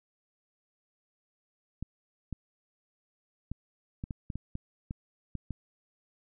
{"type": "clicks", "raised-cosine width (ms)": 5, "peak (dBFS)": -23, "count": 11, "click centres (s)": [1.826, 2.327, 3.516, 4.039, 4.108, 4.302, 4.356, 4.554, 4.909, 5.353, 5.507], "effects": []}